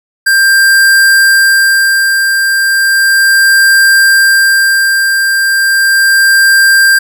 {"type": "tone with tremolo", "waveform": "square", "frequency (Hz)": 1587, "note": "G6", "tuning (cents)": 21, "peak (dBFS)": -4, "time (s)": [0.26, 6.99], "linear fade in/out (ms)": 10, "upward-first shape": "sine", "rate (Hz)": 0.35, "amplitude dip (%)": 40, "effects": []}